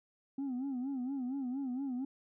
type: tone with vibrato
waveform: sine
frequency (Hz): 262.1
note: C4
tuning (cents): +3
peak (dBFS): -32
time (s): 0.38-2.05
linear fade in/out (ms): 5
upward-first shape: sine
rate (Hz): 4.3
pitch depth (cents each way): 120
effects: tanh soft clip ceiling -33 dBFS